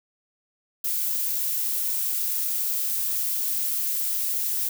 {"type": "noise", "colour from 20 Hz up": "violet", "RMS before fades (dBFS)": -26, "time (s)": [0.84, 4.69], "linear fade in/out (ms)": 5, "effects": []}